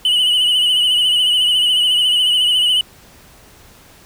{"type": "tone with vibrato", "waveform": "triangle", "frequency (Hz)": 2968, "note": "F#7", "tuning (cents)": 5, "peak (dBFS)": -10, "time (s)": [0.05, 2.81], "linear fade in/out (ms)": 2, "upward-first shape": "sine", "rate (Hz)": 14, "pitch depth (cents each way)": 53, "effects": ["pink hiss -45 dBFS RMS until 4.05 s"]}